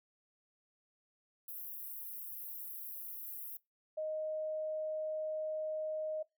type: high-pass noise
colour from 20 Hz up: pink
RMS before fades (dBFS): -45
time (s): 1.48-3.57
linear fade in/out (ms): 5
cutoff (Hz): 12000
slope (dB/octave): 48
type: tone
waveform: sine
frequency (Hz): 622.3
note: D#5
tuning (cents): 0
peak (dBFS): -35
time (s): 3.97-6.23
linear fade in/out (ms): 10
effects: noise-tail reverb RT60 0.2 s tail -22 dB re dry